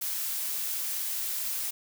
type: noise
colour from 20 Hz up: blue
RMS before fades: -32 dBFS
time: 0.01-1.71 s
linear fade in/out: 10 ms
effects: none